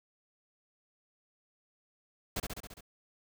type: noise with echo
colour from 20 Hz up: pink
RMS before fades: -34 dBFS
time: 2.36-2.4 s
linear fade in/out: 5 ms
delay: 68 ms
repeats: 6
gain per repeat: -3 dB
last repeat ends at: 2.808 s
effects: none